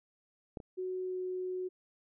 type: clicks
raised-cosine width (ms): 2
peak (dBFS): -26 / -33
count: 2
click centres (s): 0.572 / 0.602
type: tone with pitch glide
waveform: sine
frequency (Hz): 370 to 367.9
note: F#4 to F#4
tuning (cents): 0 to -10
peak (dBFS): -34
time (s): 0.77-1.69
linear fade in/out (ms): 20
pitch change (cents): -10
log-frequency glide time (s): 1.03-1.18
effects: none